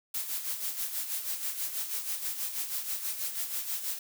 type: noise with tremolo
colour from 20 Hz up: blue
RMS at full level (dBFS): -32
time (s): 0.14-3.99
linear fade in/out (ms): 5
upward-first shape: sine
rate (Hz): 6.2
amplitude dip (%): 60
effects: none